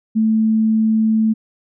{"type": "tone", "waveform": "sine", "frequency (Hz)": 220, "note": "A3", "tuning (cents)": 0, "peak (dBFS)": -12, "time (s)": [0.15, 1.34], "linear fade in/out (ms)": 20, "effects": []}